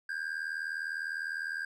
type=tone with amplitude modulation; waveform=triangle; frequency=1600 Hz; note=G6; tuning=35 cents sharp; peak=-28 dBFS; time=0.09-1.65 s; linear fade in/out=5 ms; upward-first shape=sine; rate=79.9 Hz; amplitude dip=85%; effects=none